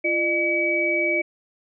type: tone cluster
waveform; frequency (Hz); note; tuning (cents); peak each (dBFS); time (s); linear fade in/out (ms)
sine; 342.8 / 606 / 2280; F4 / D#5 / C#7; -32 / -46 / +48; -26 / -26 / -21; 0.04-1.22; 10
effects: none